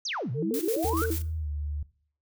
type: exponential two-way sweep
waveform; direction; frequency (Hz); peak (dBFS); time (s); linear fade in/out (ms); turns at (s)
sine; down then up; 6720 to 114.6 to 1553; -29; 0.05-1.06; 5; 0.31
type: tone with vibrato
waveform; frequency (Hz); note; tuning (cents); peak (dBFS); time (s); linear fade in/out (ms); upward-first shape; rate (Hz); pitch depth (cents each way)
sine; 382.7; G4; -42; -27; 0.34-1.17; 50; square; 5.9; 280
type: noise with tremolo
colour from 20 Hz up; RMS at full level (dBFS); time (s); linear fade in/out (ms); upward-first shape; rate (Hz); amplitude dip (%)
blue; -35; 0.54-1.22; 0; square; 7; 60
type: tone with pitch glide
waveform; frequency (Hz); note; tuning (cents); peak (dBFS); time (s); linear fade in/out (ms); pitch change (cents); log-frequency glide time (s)
sine; 79.9 to 73.69; D#2 to D2; +47 to +6; -29; 0.84-1.83; 5; -141; 1.37-1.49
effects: noise-tail reverb RT60 0.5 s tail -19 dB re dry